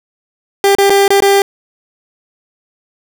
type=tone with dropouts; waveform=30% pulse; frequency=397.3 Hz; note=G4; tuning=23 cents sharp; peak=-4 dBFS; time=0.64-1.42 s; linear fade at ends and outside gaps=1 ms; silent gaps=0.751-0.784 / 0.897-0.903 / 1.079-1.104 / 1.204-1.222 s; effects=none